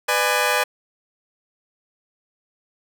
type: chord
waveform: 15% pulse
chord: G# diminished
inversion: first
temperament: just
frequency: 498.4 / 598 / 830.6 Hz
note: B4 / D5 / G#5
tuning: +16 / +31 / 0 cents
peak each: -16 dBFS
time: 0.08-0.64 s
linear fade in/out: 10 ms
effects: none